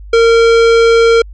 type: tone with hard clipping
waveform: sine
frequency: 459.9 Hz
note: A#4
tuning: 23 cents flat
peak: -7 dBFS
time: 0.13-1.22 s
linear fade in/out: 5 ms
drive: 17 dB
effects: added 50 Hz sine -28 dBFS peak until 1.33 s + resampled to 22050 Hz